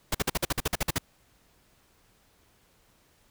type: noise bursts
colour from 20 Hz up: pink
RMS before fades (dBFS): -26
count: 12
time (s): 0.12-0.983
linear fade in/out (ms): 5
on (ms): 27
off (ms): 49
effects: pink hiss -64 dBFS RMS until 3.3 s